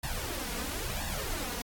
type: noise with flanger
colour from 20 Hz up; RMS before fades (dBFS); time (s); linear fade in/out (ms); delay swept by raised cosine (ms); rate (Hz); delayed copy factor
pink; -35; 0.03-1.62; 5; 1.1 to 4.2; 0.98; +0.9
effects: AAC 64 kbps